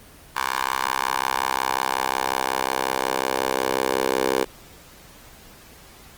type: tone with high-pass filter sweep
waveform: 10% pulse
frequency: 65.5 Hz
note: C2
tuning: 2 cents sharp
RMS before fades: -24 dBFS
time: 0.35-4.45 s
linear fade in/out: 20 ms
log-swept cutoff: 1100 to 470 Hz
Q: 2.3
effects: pink hiss -47 dBFS RMS until 6.17 s + Opus 24 kbps